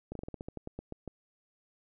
slowing click train, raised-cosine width 2 ms, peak -26 dBFS, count 13, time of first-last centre 0.12-1.077 s, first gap 33 ms, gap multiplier 1.15, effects none

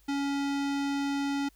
square tone with low-pass filter, 280.4 Hz, C#4, 20 cents sharp, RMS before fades -30 dBFS, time 0.08-1.49 s, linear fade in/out 10 ms, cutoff 6000 Hz, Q 0.87, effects added 50 Hz sine -60 dBFS peak until 1.55 s + white hiss -66 dBFS RMS until 1.55 s

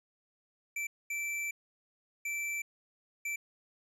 square tone bursts at uneven times, 2332 Hz, D7, 13 cents flat, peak -34 dBFS, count 4, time 0.76-0.87 / 1.1-1.51 / 2.25-2.62 / 3.25-3.36 s, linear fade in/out 5 ms, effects low-pass 12000 Hz 12 dB/octave

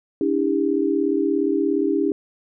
sine tone cluster, 285.7 / 322.8 / 399.9 Hz, D4 / E4 / G4, -48 / -36 / +35 cents, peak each -22 dBFS, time 0.21-2.12 s, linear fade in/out 2 ms, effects none

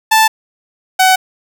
sawtooth tone pair in turn, 880 / 750.8 Hz, A5 / F#5, 0 / +25 cents, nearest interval minor third, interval 275 cents, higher first, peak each -3 dBFS, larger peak neither, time 0.11-0.28 / 0.99-1.16 s, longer neither, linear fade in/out 10 ms, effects none

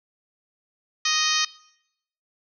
harmonic tone, 622.3 Hz, D#5, in tune, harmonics 2 / 3 / 4 / 5 / 6 / 7 / 8 / 9 / 10, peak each -29 / -29 / -29 / -29 / -29 / -29 / -29 / -29 / -29 dBFS, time 1.05-1.45 s, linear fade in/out 5 ms, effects noise-tail reverb RT60 0.8 s tail -21 dB re dry

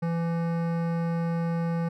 sine tone with hard clipping, 167.8 Hz, E3, 31 cents sharp, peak -27 dBFS, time 0.02-1.89 s, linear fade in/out 10 ms, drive 16 dB, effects none

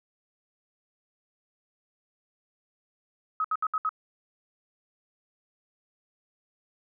sine tone bursts, 1272 Hz, D#6, 38 cents sharp, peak -24 dBFS, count 5, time 3.4-3.892 s, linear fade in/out 2 ms, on 44 ms, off 68 ms, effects none

